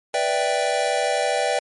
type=chord; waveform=square; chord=E minor seventh; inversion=second; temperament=equal; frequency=493.9 / 587.3 / 659.3 / 784 Hz; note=B4 / D5 / E5 / G5; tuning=0 / 0 / 0 / 0 cents; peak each=-27 / -25 / -27 / -25 dBFS; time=0.14-1.59 s; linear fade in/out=2 ms; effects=MP3 48 kbps